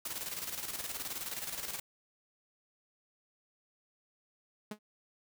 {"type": "noise with tremolo", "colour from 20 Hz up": "white", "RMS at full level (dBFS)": -38, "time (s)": [0.05, 1.8], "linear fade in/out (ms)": 5, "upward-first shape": "square", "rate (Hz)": 19, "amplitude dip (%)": 55}
{"type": "tone with exponential decay", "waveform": "sawtooth", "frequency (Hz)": 211.3, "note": "G#3", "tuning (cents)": 30, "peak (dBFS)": -32, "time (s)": [4.71, 4.79], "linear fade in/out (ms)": 5, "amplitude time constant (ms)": 16}
{"effects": []}